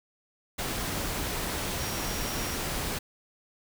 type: tone in noise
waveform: sine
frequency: 5630 Hz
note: F8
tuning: 13 cents sharp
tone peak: -41 dBFS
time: 1.79-2.56 s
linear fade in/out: 10 ms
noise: pink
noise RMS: -32 dBFS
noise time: 0.58-2.99 s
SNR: -12 dB
effects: none